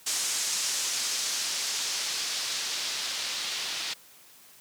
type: noise with low-pass filter sweep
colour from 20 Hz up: blue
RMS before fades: -31 dBFS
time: 0.06-3.94 s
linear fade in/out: 10 ms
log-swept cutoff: 7000 to 4000 Hz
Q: 1.3
effects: white hiss -54 dBFS RMS until 4.6 s + high-pass 100 Hz 12 dB/octave